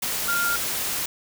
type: tone in noise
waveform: sine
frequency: 1399 Hz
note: F6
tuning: 3 cents sharp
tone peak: -22 dBFS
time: 0.28-0.56 s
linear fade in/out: 5 ms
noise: white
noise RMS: -27 dBFS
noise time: 0.02-1.06 s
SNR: +2 dB
effects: none